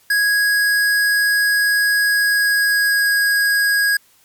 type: tone with pitch glide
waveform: square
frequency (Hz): 1657 to 1646.5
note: G#6 to G#6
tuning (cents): -4 to -15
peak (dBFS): -14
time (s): 0.1-3.97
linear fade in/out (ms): 5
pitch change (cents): -11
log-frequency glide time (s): 2.03-3.16
effects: white hiss -54 dBFS RMS until 4.24 s + MP3 96 kbps